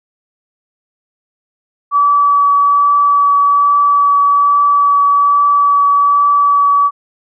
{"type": "tone with vibrato", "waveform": "sine", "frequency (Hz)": 1146, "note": "D6", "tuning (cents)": -43, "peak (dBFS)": -7, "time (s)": [1.91, 6.91], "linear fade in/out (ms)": 50, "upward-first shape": "triangle", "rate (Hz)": 1.2, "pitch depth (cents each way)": 10, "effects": []}